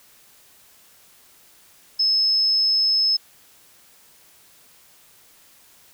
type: tone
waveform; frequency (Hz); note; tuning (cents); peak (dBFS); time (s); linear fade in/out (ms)
sine; 5200; E8; -24; -16; 1.99-3.17; 10
effects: white hiss -53 dBFS RMS until 5.93 s